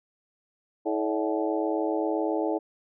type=harmonic tone with a mistuned harmonic; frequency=107.6 Hz; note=A2; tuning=38 cents flat; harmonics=3 / 4 / 5 / 6 / 7 / 8; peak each=-28 / -30 / -32 / -34 / -35 / -36 dBFS; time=0.85-2.59 s; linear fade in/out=20 ms; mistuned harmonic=5; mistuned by=+92 cents; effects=none